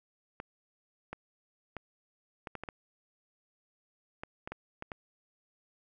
clicks, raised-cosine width 0.5 ms, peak -24 dBFS, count 12, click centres 0.401 / 1.13 / 1.767 / 2.472 / 2.553 / 2.636 / 2.688 / 4.235 / 4.475 / 4.52 / 4.824 / 4.918 s, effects none

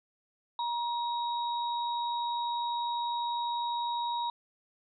sine tone pair together, 948 / 3792 Hz, A#5 / A#7, +29 / +29 cents, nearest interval 2 octaves, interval 2400 cents, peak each -30 / -39 dBFS, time 0.59-4.3 s, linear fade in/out 2 ms, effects none

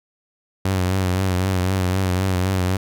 sawtooth tone with vibrato, 93.2 Hz, F#2, 13 cents sharp, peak -14 dBFS, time 0.65-2.77 s, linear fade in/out 5 ms, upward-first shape triangle, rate 3.9 Hz, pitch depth 67 cents each way, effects none

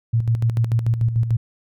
sine tone with tremolo, 115.1 Hz, A#2, 22 cents flat, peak -14 dBFS, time 0.13-1.37 s, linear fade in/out 10 ms, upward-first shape square, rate 6.8 Hz, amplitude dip 60%, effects none

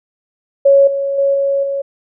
sine tone with level steps, 554.4 Hz, C#5, in tune, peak -5 / -15 / -10 / -12 / -16 dBFS, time 0.65-1.82 s, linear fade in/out 10 ms, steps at 0.87 / 1.18 / 1.34 / 1.63 s, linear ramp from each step 5 ms, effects none

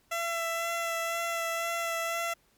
15% pulse tone with vibrato, 671 Hz, E5, 31 cents sharp, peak -23 dBFS, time 0.11-2.34 s, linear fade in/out 10 ms, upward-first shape sine, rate 2 Hz, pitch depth 16 cents each way, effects pink hiss -67 dBFS RMS until 2.57 s + MP3 96 kbps

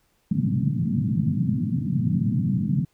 pink band-pass noise, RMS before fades -23 dBFS, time 0.31-2.85 s, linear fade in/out 5 ms, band 110 to 240 Hz, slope 48 dB/octave, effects pink hiss -67 dBFS RMS until 2.93 s

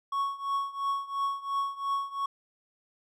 triangle tone with tremolo, 1108.7 Hz, C#6, in tune, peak -23 dBFS, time 0.12-2.26 s, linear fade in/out 5 ms, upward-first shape triangle, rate 2.9 Hz, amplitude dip 90%, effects none

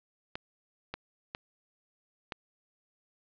clicks, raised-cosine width 0.3 ms, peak -20 dBFS, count 4, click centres 0.355 / 0.94 / 1.349 / 2.322 s, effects resampled to 11025 Hz + 10-bit

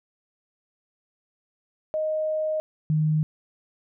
sine tone pair in turn, 622.3 / 154.59 Hz, D#5 / D#3, 0 / -11 cents, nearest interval 2 octaves, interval 2411 cents, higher first, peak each -23 / -19 dBFS, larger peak second, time 1.94-2.6 / 2.9-3.23 s, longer first, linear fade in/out 0 ms, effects none

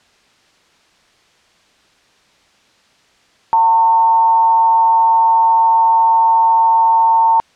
sine tone with frequency modulation, 907 Hz, A#5, 48 cents flat, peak -8 dBFS, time 3.53-7.4 s, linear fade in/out 0 ms, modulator 173 Hz, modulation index 0.26, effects white hiss -53 dBFS RMS until 7.55 s + low-pass 5000 Hz 12 dB/octave

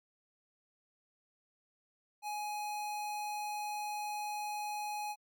square tone, 837 Hz, G#5, 13 cents sharp, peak -37 dBFS, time 2.22-5.16 s, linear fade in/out 50 ms, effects MP3 96 kbps

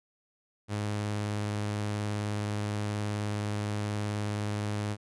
sawtooth tone with vibrato, 104.2 Hz, G#2, 6 cents sharp, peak -26 dBFS, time 0.68-4.97 s, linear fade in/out 50 ms, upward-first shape triangle, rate 19 Hz, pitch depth 22 cents each way, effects resampled to 24000 Hz

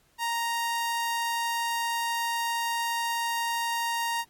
sawtooth tone, 932.3 Hz, A#5, in tune, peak -23 dBFS, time 0.18-4.25 s, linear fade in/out 50 ms, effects pink hiss -65 dBFS RMS until 4.29 s + AAC 64 kbps

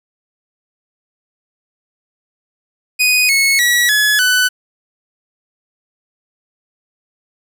sawtooth tone with pitch steps, 2489 / 2192 / 1930.4 / 1700 / 1497.2 Hz, D#7 / C#7 / B6 / G#6 / F#6, 0 / -20 / -40 / +40 / +20 cents, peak -7 dBFS, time 2.99-4.49 s, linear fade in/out 20 ms, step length 300 ms, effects none

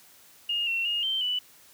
sine tone with pitch steps, 2842 / 2719 / 2849 / 3119 / 2972 Hz, F7 / F7 / F7 / G7 / F#7, +30 / -47 / +34 / -9 / +7 cents, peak -25 dBFS, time 0.49-1.39 s, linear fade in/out 5 ms, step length 180 ms, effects white hiss -55 dBFS RMS until 1.73 s + high-pass 60 Hz 12 dB/octave

